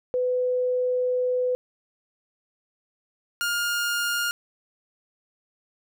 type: tone pair in turn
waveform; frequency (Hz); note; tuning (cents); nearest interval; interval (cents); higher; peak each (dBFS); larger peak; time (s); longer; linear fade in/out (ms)
sine / sawtooth; 501 / 1414.4; B4 / F6; +25 / +22; octave + tritone; 1797; second; -21 / -20; second; 0.14-1.55 / 3.41-4.31; first; 0
effects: none